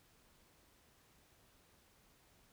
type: silence
effects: pink hiss -69 dBFS RMS until 2.52 s